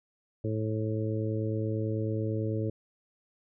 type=harmonic tone; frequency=109.1 Hz; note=A2; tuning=14 cents flat; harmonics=1 / 2 / 3 / 4 / 5; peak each=-30 / -38 / -35 / -36 / -39 dBFS; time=0.44-2.7 s; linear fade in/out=5 ms; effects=none